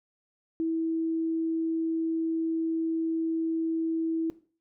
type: tone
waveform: sine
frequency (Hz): 325.7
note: E4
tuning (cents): -21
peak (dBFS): -25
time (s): 0.6-4.3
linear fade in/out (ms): 0
effects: noise-tail reverb RT60 0.4 s tail -17 dB re dry